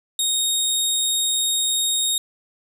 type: tone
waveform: 20% pulse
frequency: 3729 Hz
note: A#7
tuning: in tune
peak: -13 dBFS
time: 0.19-2.18 s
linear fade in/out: 2 ms
effects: none